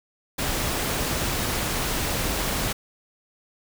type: noise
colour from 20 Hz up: pink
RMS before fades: -26 dBFS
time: 0.38-2.73 s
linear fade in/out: 10 ms
effects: none